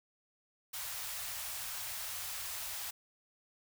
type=band-stop noise; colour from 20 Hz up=white; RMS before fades=-41 dBFS; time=0.73-2.91 s; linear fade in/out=10 ms; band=120 to 630 Hz; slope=24 dB/octave; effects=none